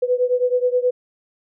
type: beating tone pair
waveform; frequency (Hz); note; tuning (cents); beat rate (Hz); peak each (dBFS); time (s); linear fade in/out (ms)
sine; 493.9 / 503.3; B4 / B4; 0 / +33; 9.4; -18 / -20; 0.02-0.91; 10
effects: none